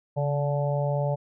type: harmonic tone with a mistuned harmonic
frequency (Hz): 144.6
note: D3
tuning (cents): -27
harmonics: 1 / 3 / 4 / 5 / 6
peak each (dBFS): -25 / -36 / -28 / -36 / -36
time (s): 0.16-1.16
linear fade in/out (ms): 20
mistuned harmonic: 1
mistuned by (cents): -42
effects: none